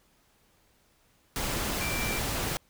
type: tone in noise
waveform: sine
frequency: 2349 Hz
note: D7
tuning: in tune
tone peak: -34 dBFS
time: 1.81-2.19 s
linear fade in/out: 0 ms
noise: pink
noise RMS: -31 dBFS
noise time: 1.36-2.57 s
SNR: -6 dB
effects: pink hiss -66 dBFS RMS until 2.69 s